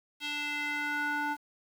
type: tone with band-pass filter sweep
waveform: square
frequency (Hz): 293.6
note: D4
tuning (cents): 0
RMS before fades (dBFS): -33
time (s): 0.2-1.37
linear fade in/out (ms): 50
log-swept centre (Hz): 3200 to 1100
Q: 2.8
effects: 9-bit